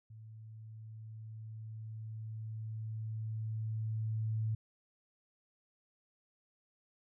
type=tone with level ramp; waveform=sine; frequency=110 Hz; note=A2; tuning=in tune; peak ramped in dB=-49 to -31 dBFS; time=0.1-4.55 s; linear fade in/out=5 ms; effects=none